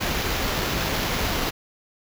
pink noise with sample-and-hold, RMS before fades -25 dBFS, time 0-1.51 s, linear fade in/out 20 ms, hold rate 8820 Hz, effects none

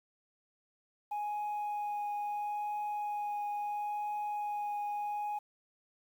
sine tone with vibrato, 830.6 Hz, G#5, in tune, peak -31 dBFS, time 1.11-5.39 s, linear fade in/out 10 ms, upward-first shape triangle, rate 0.74 Hz, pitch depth 10 cents each way, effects tanh soft clip ceiling -32 dBFS + 10-bit

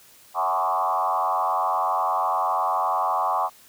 sine tone with frequency modulation, 932.3 Hz, A#5, in tune, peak -20 dBFS, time 0.34-3.5 s, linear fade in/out 50 ms, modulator 88.2 Hz, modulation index 2.9, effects white hiss -52 dBFS RMS until 3.68 s

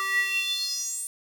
square tone with high-pass filter sweep, 388.1 Hz, G4, 17 cents flat, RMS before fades -28 dBFS, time 0-1.07 s, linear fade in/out 0 ms, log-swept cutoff 1400 to 9300 Hz, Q 8, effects none

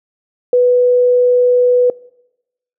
sine tone, 493.9 Hz, B4, in tune, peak -7 dBFS, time 0.53-1.9 s, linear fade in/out 2 ms, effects noise-tail reverb RT60 0.9 s tail -23 dB re dry

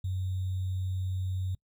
sine tone with sample-and-hold, 93.2 Hz, F#2, 13 cents sharp, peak -29 dBFS, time 0.04-1.55 s, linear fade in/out 5 ms, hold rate 3675 Hz, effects noise-tail reverb RT60 0.1 s tail -24 dB re dry

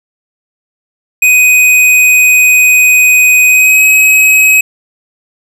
square tone with pitch glide, 2500 to 2545 Hz, D#7 to D#7, +8 to +39 cents, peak -4 dBFS, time 1.22-4.61 s, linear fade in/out 5 ms, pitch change +31 cents, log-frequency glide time 3.47-3.84 s, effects none

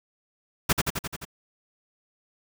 pink noise with echo, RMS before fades -20 dBFS, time 0.69-0.73 s, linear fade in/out 10 ms, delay 87 ms, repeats 6, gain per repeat -3 dB, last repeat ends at 1.252 s, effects none

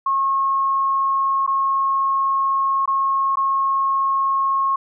sine tone with dropouts, 1086 Hz, C#6, 36 cents flat, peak -16 dBFS, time 0.06-4.76 s, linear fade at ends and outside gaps 5 ms, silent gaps 1.465-1.475 / 2.858-2.876 / 3.357-3.37 s, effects none

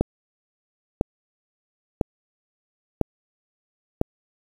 click train, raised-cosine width 2 ms, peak -5 dBFS, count 5, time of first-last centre 0.01-4.014 s, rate 0.999 Hz, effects 7-bit

